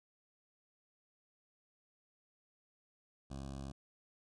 15% pulse tone with notch filter, 68 Hz, C#2, 33 cents flat, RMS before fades -45 dBFS, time 3.3-3.72 s, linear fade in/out 10 ms, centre 2000 Hz, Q 1, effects resampled to 22050 Hz

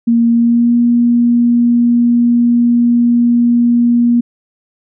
sine tone with pitch glide, 233.1 to 238.4 Hz, A#3 to A#3, 0 to +39 cents, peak -7 dBFS, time 0.07-4.21 s, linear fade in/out 10 ms, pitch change +39 cents, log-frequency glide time 0.3-0.76 s, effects none

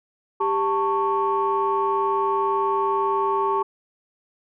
sine tone cluster, 394.1 / 890 / 1108 Hz, G4 / A5 / C#6, +9 / +20 / -1 cents, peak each -23 dBFS, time 0.4-3.63 s, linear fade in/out 10 ms, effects tanh soft clip ceiling -11 dBFS

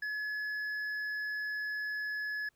sine tone with hard clipping, 1702 Hz, G#6, 42 cents sharp, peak -35 dBFS, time 0.02-2.49 s, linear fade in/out 5 ms, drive 4 dB, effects pink hiss -75 dBFS RMS until 2.55 s

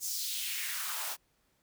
white noise with high-pass filter sweep, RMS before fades -36 dBFS, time 0-1.17 s, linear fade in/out 50 ms, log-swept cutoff 6700 to 680 Hz, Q 2.2, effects pink hiss -73 dBFS RMS until 1.62 s

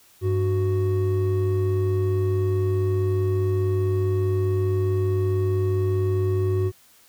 triangle tone pair together, 98.5 / 370.8 Hz, G2 / F#4, +9 / +4 cents, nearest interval octave + major seventh, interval 2295 cents, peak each -19 / -22 dBFS, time 0.21-6.72 s, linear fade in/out 50 ms, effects white hiss -55 dBFS RMS until 7.08 s

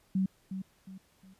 sine tone with echo, 190 Hz, F#3, 46 cents sharp, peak -25 dBFS, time 0.15-0.26 s, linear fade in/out 5 ms, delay 360 ms, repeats 3, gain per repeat -9 dB, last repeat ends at 1.34 s, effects pink hiss -67 dBFS RMS until 1.39 s + resampled to 32000 Hz

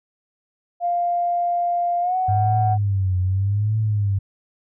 sine tone with pitch glide, 698.5 to 744.3 Hz, F5 to F#5, 0 to +10 cents, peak -18 dBFS, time 0.8-2.78 s, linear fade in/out 50 ms, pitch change +110 cents, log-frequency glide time 2.01-2.16 s
sine tone with vibrato, 100 Hz, G2, 35 cents sharp, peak -17 dBFS, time 2.28-4.19 s, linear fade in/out 10 ms, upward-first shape triangle, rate 0.83 Hz, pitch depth 170 cents each way
effects tanh soft clip ceiling -7 dBFS

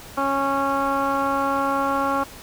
15% pulse tone with low-pass filter, 275.3 Hz, C#4, 12 cents flat, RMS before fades -22 dBFS, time 0.17-2.24 s, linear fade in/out 10 ms, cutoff 1300 Hz, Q 3.6, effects pink hiss -41 dBFS RMS until 2.42 s

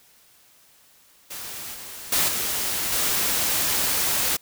white noise with level steps, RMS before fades -35 / -38 / -21 / -26 / -23 dBFS, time 1.3-4.37 s, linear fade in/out 10 ms, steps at 1.74 / 2.12 / 2.28 / 2.92 s, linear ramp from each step 5 ms, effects white hiss -56 dBFS RMS until 4.41 s

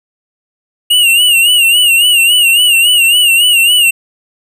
square tone with vibrato, 2837 Hz, F7, 27 cents sharp, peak -6 dBFS, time 0.9-3.91 s, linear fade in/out 10 ms, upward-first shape sine, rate 3.6 Hz, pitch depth 87 cents each way, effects none

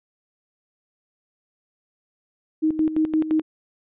sine tone with tremolo, 313.5 Hz, D#4, 13 cents sharp, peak -16 dBFS, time 2.62-3.42 s, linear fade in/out 20 ms, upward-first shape square, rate 5.8 Hz, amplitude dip 70%, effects resampled to 8000 Hz

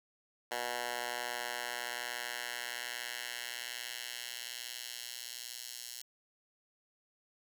10% pulse tone with high-pass filter sweep, 121.2 Hz, B2, 32 cents flat, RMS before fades -41 dBFS, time 0.51-6.02 s, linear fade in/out 5 ms, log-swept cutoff 790 to 4900 Hz, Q 0.99, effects none

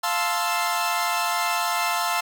sawtooth chord, F major seventh, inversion none, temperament equal, 698.5 / 880 / 1046.5 / 1318.5 Hz, F5 / A5 / C6 / E6, 0 / 0 / 0 / 0 cents, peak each -24 dBFS, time 0.03-2.21 s, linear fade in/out 10 ms, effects none

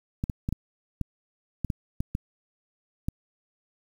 clicks, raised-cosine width 5 ms, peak -15 dBFS, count 10, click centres 0.239 / 0.298 / 0.489 / 0.526 / 1.013 / 1.647 / 1.702 / 2.005 / 2.151 / 3.085 s, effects 8-bit

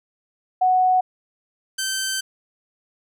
sine / 10% pulse tone pair in turn, 740 / 1547.8 Hz, F#5 / G6, 0 / -22 cents, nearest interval octave + minor second, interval 1278 cents, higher second, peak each -14 dBFS, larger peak neither, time 0.61-1.01 / 1.78-2.21 s, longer second, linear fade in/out 10 ms, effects none

